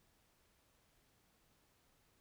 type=silence; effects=pink hiss -74 dBFS RMS until 2.2 s